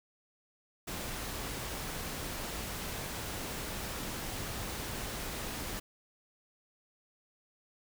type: noise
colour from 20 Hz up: pink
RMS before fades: -39 dBFS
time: 0.87-5.8 s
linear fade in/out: 10 ms
effects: none